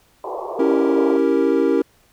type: band-pass noise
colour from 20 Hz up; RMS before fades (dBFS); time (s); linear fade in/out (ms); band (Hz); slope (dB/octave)
pink; -28; 0.24-1.17; 2; 350 to 1100; 96
type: chord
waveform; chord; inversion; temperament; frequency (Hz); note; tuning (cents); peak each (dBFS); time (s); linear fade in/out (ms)
triangle; C# diminished seventh; none; equal; 277.2 / 329.6 / 392 / 466.2; C#4 / E4 / G4 / Bb4; 0 / 0 / 0 / 0; -18; 0.59-1.82; 5
effects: pink hiss -57 dBFS RMS until 2.12 s